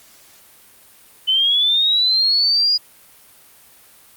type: linear sweep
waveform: sine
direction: up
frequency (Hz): 3020 to 4916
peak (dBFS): -13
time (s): 1.27-2.78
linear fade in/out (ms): 20
effects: white hiss -48 dBFS RMS until 4.16 s + Opus 48 kbps